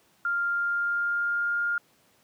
sine tone with pitch glide, 1396.9 to 1410.7 Hz, F6 to F6, 0 to +17 cents, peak -24 dBFS, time 0.25-1.78 s, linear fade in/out 2 ms, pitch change +17 cents, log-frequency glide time 0.45-1.62 s, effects pink hiss -63 dBFS RMS until 2.23 s + high-pass 150 Hz 12 dB/octave

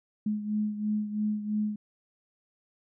sine beating tone pair, 210.8 / 213.8 Hz, G#3 / A3, +26 / -49 cents, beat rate 3 Hz, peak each -28 / -34 dBFS, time 0.26-1.76 s, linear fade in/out 5 ms, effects none

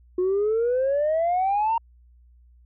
sine exponential sweep, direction up, 357.9 to 932 Hz, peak -18 dBFS, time 0.18-1.78 s, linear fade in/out 5 ms, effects tanh soft clip ceiling -17 dBFS + added 60 Hz sine -51 dBFS peak until 2.65 s

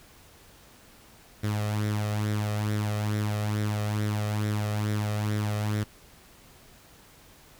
sawtooth tone with flanger, 105.4 Hz, G#2, 26 cents sharp, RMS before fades -28 dBFS, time 1.43-5.84 s, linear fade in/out 10 ms, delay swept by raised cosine 0.53 to 1.63 ms, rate 2.3 Hz, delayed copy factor +0.55, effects pink hiss -54 dBFS RMS until 7.59 s

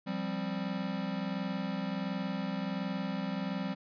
square chord, F suspended second, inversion none, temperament equal, 174.61 / 196 / 261.6 Hz, F3 / G3 / C4, 0 / 0 / 0 cents, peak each -39 / -36 / -40 dBFS, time 0.06-3.75 s, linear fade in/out 20 ms, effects resampled to 11025 Hz

